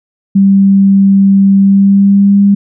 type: tone with pitch glide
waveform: sine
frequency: 196 to 200.3 Hz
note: G3 to G3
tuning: 0 to +38 cents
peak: -3 dBFS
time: 0.35-2.55 s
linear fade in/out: 10 ms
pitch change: +38 cents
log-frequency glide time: 1.59-2.43 s
effects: none